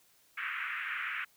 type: band-pass noise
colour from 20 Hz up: pink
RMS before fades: -37 dBFS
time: 0.37-1.25 s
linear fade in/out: 10 ms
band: 1300 to 2600 Hz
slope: 48 dB/octave
effects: white hiss -66 dBFS RMS until 1.36 s